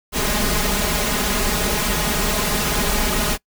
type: noise with comb filter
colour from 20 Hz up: pink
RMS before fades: -20 dBFS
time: 0.12-3.38 s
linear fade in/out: 50 ms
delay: 4.8 ms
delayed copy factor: +0.9
effects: noise-tail reverb RT60 0.1 s tail -23 dB re dry

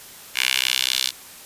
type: tone with high-pass filter sweep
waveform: 10% pulse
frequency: 64.1 Hz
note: C2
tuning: 35 cents flat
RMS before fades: -22 dBFS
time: 0.34-1.12 s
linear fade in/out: 50 ms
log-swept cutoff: 2400 to 3800 Hz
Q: 2.3
effects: white hiss -42 dBFS RMS until 1.45 s + resampled to 32000 Hz

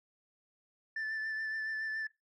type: tone with vibrato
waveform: sine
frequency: 1760 Hz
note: A6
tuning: in tune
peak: -32 dBFS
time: 0.96-2.07 s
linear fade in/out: 5 ms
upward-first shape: triangle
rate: 7.1 Hz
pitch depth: 25 cents each way
effects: noise-tail reverb RT60 0.2 s tail -20 dB re dry + tanh soft clip ceiling -33 dBFS

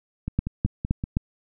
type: two click trains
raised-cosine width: 5 ms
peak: -15 / -9 dBFS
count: 5 / 4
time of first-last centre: 0.28-1.039 / 0.39-1.169 s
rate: 5.27 / 3.85 Hz
effects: none

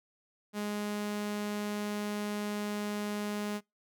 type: tone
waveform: sawtooth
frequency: 207.7 Hz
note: G#3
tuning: in tune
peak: -29 dBFS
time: 0.53-3.61 s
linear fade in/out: 50 ms
effects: noise-tail reverb RT60 0.2 s tail -25 dB re dry

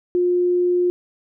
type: tone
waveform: sine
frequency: 355.9 Hz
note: F4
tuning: 33 cents sharp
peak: -15 dBFS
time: 0.15-0.9 s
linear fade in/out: 0 ms
effects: none

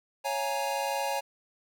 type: chord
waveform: square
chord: Bb minor seventh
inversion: first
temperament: equal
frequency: 554.4 / 698.5 / 830.6 / 932.3 Hz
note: Db5 / F5 / Ab5 / Bb5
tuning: 0 / 0 / 0 / 0 cents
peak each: -34 / -39 / -33 / -36 dBFS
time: 0.24-1.21 s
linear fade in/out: 20 ms
effects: none

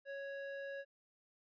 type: tone with band-pass filter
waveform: square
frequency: 554.4 Hz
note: C#5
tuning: in tune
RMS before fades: -45 dBFS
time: 0.05-0.85 s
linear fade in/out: 50 ms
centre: 1100 Hz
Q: 9.9
effects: resampled to 11025 Hz

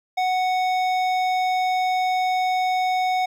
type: tone with hard clipping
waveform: triangle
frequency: 740 Hz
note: F#5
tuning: in tune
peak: -21 dBFS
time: 0.17-3.26 s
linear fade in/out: 10 ms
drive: 16 dB
effects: none

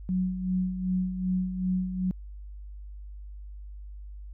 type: tone with tremolo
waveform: sine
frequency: 184.4 Hz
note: F#3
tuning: 6 cents flat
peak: -23 dBFS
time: 0.09-2.11 s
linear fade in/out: 0 ms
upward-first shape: sine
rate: 2.6 Hz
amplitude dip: 60%
effects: added 50 Hz sine -39 dBFS peak until 4.33 s

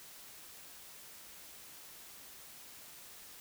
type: silence
effects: white hiss -53 dBFS RMS until 3.4 s

